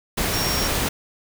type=tone in noise; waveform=sine; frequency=5560 Hz; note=F8; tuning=9 cents flat; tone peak=-26 dBFS; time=0.33-0.68 s; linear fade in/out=10 ms; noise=pink; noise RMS=-23 dBFS; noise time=0.17-0.89 s; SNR=-6 dB; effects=none